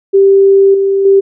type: tone with level steps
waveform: sine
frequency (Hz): 392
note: G4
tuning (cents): 0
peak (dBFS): -3 / -8 / -3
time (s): 0.13-1.21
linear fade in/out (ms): 20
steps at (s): 0.74 / 1.05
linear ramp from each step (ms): 5
effects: none